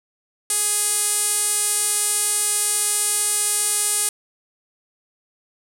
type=tone with band-pass filter; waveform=sawtooth; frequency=415.3 Hz; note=G#4; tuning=in tune; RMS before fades=-21 dBFS; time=0.5-4.09 s; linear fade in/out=2 ms; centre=9400 Hz; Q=3.9; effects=none